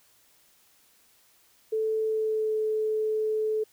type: tone with pitch glide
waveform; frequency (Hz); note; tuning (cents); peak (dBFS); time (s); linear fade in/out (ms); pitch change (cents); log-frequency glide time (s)
sine; 438.6 to 433.3; A4 to A4; -6 to -27; -24; 1.72-3.64; 10; -21; 2.02-2.57
effects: white hiss -62 dBFS RMS until 3.72 s